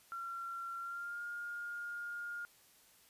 sine tone with pitch glide, 1368 to 1417.1 Hz, F6 to F6, -36 to +25 cents, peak -40 dBFS, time 0.12-2.45 s, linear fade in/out 0 ms, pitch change +61 cents, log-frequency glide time 0.78-1.22 s, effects white hiss -65 dBFS RMS until 3.09 s + resampled to 32000 Hz

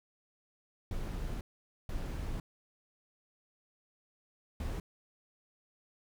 brown noise bursts at uneven times, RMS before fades -37 dBFS, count 3, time 0.91-1.41 / 1.89-2.4 / 4.6-4.8 s, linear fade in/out 2 ms, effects none

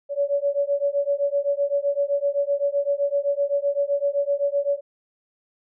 sine beating tone pair, 563 / 570.8 Hz, C#5 / D5, +27 / -49 cents, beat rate 7.8 Hz, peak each -23 dBFS, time 0.09-4.81 s, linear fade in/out 50 ms, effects none

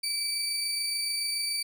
30% pulse tone pair together, 2316 / 4605 Hz, D7 / D8, -25 / -35 cents, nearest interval octave, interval 1190 cents, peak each -34 / -26 dBFS, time 0.03-1.63 s, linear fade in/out 10 ms, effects none

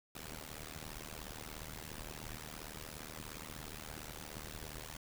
pink noise with amplitude modulation, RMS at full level -43 dBFS, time 0.15-4.97 s, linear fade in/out 5 ms, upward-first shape sine, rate 77.1 Hz, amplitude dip 100%, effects none

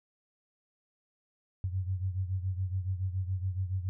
sine beating tone pair, 92.1 / 99.2 Hz, F#2 / G2, -7 / +21 cents, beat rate 7.1 Hz, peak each -31 / -36 dBFS, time 1.64-3.89 s, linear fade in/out 0 ms, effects none

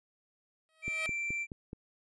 10% pulse tone with exponential growth, 636 Hz, D#5, 38 cents sharp, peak -26 dBFS, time 0.69-1.06 s, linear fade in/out 0 ms, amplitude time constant 79 ms
triangle tone, 2349 Hz, D7, in tune, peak -31 dBFS, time 0.82-1.47 s, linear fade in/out 50 ms
click train, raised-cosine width 3 ms, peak -28 dBFS, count 5, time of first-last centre 0.88-1.731 s, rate 4.7 Hz
effects resampled to 24000 Hz

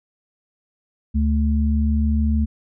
sine tone pair together, 73.42 / 220 Hz, D2 / A3, 0 / 0 cents, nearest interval octave + perfect fifth, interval 1900 cents, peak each -17 / -21 dBFS, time 1.14-2.46 s, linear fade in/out 20 ms, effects none

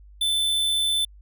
square tone, 3525 Hz, A7, 2 cents sharp, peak -21 dBFS, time 0.21-1.05 s, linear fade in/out 5 ms, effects added 50 Hz sine -45 dBFS peak until 1.21 s

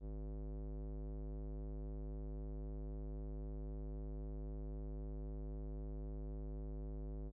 square tone with low-pass filter, 51.91 Hz, G#1, in tune, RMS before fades -45 dBFS, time 0-7.32 s, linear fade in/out 50 ms, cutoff 460 Hz, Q 1.3, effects none

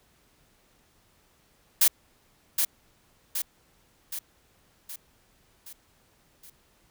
blue noise with echo, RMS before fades -19 dBFS, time 1.81-1.88 s, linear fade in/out 5 ms, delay 770 ms, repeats 6, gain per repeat -5 dB, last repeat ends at 6.5 s, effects pink hiss -64 dBFS RMS until 6.9 s

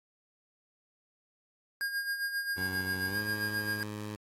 square tone with tremolo, 1620 Hz, G#6, 43 cents flat, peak -30 dBFS, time 1.81-3.83 s, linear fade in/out 0 ms, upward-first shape sine, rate 7.5 Hz, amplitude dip 60%
15% pulse tone with pitch glide, 93.6 to 105.67 Hz, F#2 to G#2, +20 to +30 cents, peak -31 dBFS, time 2.57-4.16 s, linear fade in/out 5 ms, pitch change +210 cents, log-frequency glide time 3.06-3.2 s
effects AAC 48 kbps

